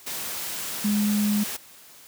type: tone in noise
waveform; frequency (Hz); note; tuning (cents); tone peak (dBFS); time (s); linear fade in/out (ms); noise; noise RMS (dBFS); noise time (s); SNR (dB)
sine; 208; G#3; +3; -20; 0.84-1.44; 10; white; -32; 0.06-1.57; +9
effects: white hiss -49 dBFS RMS until 2.07 s + high-pass 80 Hz 12 dB/octave